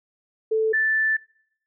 sine tone pair in turn, 440 / 1760 Hz, A4 / A6, 0 / 0 cents, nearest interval 2 octaves, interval 2400 cents, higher second, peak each -18 dBFS, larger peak neither, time 0.51-0.73 / 0.73-1.17 s, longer second, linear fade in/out 10 ms, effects noise-tail reverb RT60 0.7 s tail -24 dB re dry

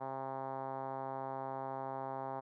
5% pulse tone with low-pass filter, 133.8 Hz, C3, 39 cents sharp, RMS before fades -41 dBFS, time 0-2.41 s, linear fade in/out 20 ms, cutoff 850 Hz, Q 2.9, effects none

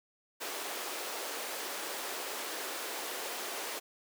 pink high-pass noise, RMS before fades -39 dBFS, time 0.4-3.8 s, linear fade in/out 20 ms, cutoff 360 Hz, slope 24 dB/octave, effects none

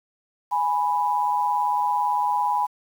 sine tone pair together, 830.1 / 987.8 Hz, G#5 / B5, -1 / 0 cents, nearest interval minor third, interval 301 cents, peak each -23 / -22 dBFS, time 0.51-2.67 s, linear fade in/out 20 ms, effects 8-bit

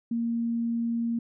sine tone, 232.6 Hz, A#3, 4 cents flat, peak -25 dBFS, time 0.11-1.19 s, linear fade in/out 5 ms, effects none

